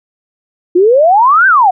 sine exponential two-way sweep, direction up then down, 340 to 1598 to 708 Hz, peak -4 dBFS, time 0.75-1.71 s, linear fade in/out 10 ms, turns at 1.47 s, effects none

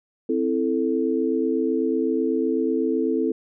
sine chord, A minor, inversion first, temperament equal, 261.6 / 329.6 / 440 Hz, C4 / E4 / A4, 0 / 0 / 0 cents, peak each -24 dBFS, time 0.29-3.32 s, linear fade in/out 5 ms, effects none

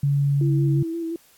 sine tone with pitch glide, 141.5 to 140.52 Hz, C#3 to C#3, +36 to +24 cents, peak -17 dBFS, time 0.03-0.83 s, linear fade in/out 5 ms, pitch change -12 cents, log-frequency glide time 0.18-0.7 s
sine tone with vibrato, 331.8 Hz, E4, 11 cents sharp, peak -25 dBFS, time 0.41-1.16 s, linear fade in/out 2 ms, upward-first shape square, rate 5.7 Hz, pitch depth 23 cents each way
effects white hiss -56 dBFS RMS until 1.37 s + AAC 64 kbps

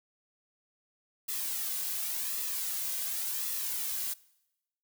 blue noise with flanger, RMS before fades -34 dBFS, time 1.28-4.14 s, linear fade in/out 10 ms, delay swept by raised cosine 1.3 to 2.29 ms, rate 0.9 Hz, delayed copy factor -0.55, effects noise-tail reverb RT60 0.9 s tail -22 dB re dry

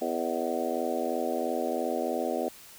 harmonic tone with a mistuned harmonic, 83 Hz, E2, 12 cents sharp, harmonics 3 / 4 / 5 / 6 / 7 / 8 / 9, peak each -35 / -35 / -35 / -35 / -35 / -35 / -35 dBFS, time 0.01-2.49 s, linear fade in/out 10 ms, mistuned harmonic 8, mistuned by -46 cents, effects white hiss -50 dBFS RMS until 2.78 s

